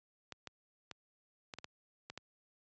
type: clicks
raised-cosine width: 0.2 ms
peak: -27 dBFS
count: 8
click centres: 0.323 / 0.473 / 0.913 / 1.538 / 1.586 / 1.644 / 2.1 / 2.176 s
effects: high-pass 80 Hz 12 dB/octave + resampled to 16000 Hz